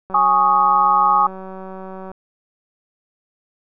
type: click train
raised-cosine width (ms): 1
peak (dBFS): -21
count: 382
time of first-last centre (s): 0.1-2.116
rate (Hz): 189
type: chord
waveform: sine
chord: Ab suspended fourth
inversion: none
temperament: just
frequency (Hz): 830.6 / 1107.5 / 1245.9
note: Ab5 / Db6 / Eb6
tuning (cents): 0 / -2 / +2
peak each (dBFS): -16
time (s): 0.14-1.27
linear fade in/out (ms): 5
effects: none